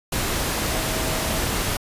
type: tone in noise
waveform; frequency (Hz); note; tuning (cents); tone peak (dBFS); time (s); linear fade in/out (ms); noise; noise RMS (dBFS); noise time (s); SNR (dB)
sine; 640; D#5; +49; -34; 0.65-1.39; 5; pink; -24; 0.12-1.77; -13
effects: resampled to 32000 Hz